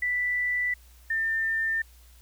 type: tone pair in turn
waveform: sine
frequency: 1975.5 / 1798 Hz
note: B6 / A6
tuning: 0 / +37 cents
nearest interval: major second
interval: 163 cents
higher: first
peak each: -24 dBFS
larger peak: neither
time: 0.02-0.74 / 1.1-1.82 s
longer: neither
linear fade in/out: 5 ms
effects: added 60 Hz sine -51 dBFS peak until 2.21 s + white hiss -59 dBFS RMS until 2.21 s